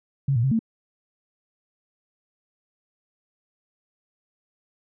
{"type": "tone with pitch steps", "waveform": "sine", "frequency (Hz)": [137.7, 116.1, 134.1, 224.9], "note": ["C#3", "A#2", "C3", "A3"], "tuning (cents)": [-11, -7, 43, 38], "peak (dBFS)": -18, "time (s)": [0.28, 0.592], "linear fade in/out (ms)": 5, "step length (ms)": 78, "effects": []}